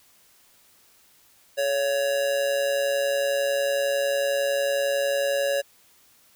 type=tone with amplitude modulation; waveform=square; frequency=560 Hz; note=C#5; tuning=18 cents sharp; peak=-20 dBFS; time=1.57-5.62 s; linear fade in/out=20 ms; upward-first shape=sine; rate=131 Hz; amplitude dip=55%; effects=white hiss -58 dBFS RMS until 6.35 s